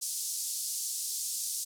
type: band-pass noise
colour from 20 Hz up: white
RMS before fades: -35 dBFS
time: 0.01-1.65 s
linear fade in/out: 20 ms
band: 4900 to 11000 Hz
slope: 24 dB/octave
effects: none